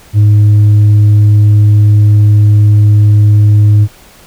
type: tone with tanh clipping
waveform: sine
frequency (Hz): 104.6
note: G#2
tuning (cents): +13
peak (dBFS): -3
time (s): 0.13-3.88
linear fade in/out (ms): 50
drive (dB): 2
effects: pink hiss -39 dBFS RMS until 4.26 s